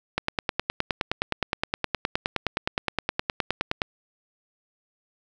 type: click train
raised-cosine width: 0.3 ms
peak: -7 dBFS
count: 36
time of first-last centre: 0.18-3.818 s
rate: 9.62 Hz
effects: none